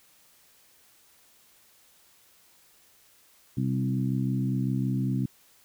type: harmonic tone with a mistuned harmonic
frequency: 65.41 Hz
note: C2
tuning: in tune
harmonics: 2 / 3 / 4 / 5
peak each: -27 / -30 / -31 / -39 dBFS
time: 3.57-5.26 s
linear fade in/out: 5 ms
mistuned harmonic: 2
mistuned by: -23 cents
effects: white hiss -60 dBFS RMS until 5.64 s